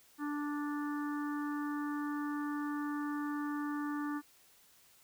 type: harmonic tone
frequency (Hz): 293.3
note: D4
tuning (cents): -2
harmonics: 1 / 3 / 4 / 5 / 6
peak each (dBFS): -35 / -47 / -44 / -49 / -49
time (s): 0.18-4.22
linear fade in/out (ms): 50
effects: white hiss -64 dBFS RMS until 5.03 s